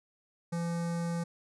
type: tone with notch filter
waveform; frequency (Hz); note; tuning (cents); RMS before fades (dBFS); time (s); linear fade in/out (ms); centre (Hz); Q
square; 169.9; F3; -47; -33; 0.52-1.24; 10; 3000; 0.96
effects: resampled to 24000 Hz